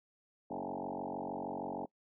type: tone with frequency modulation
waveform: sine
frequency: 544 Hz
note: C#5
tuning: 33 cents flat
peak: -37 dBFS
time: 0.5-1.86 s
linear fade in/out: 10 ms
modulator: 46.4 Hz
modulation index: 7.4
effects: noise-tail reverb RT60 0.1 s tail -23 dB re dry